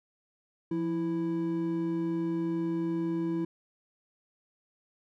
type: tone pair together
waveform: triangle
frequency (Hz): 171.9 / 329.6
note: F3 / E4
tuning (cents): -27 / 0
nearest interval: major seventh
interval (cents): 1127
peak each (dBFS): -32 / -27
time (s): 0.71-3.45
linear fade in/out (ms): 5
effects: none